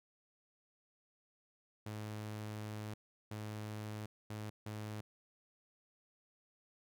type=tone bursts at uneven times; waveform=sawtooth; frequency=106.6 Hz; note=G#2; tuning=46 cents sharp; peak=-38 dBFS; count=4; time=1.86-2.94 / 3.31-4.06 / 4.3-4.5 / 4.66-5.01 s; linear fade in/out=5 ms; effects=none